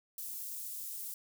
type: high-pass noise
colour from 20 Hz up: white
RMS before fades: -42 dBFS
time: 0.18-1.14 s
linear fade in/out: 2 ms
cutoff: 8900 Hz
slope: 12 dB/octave
effects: none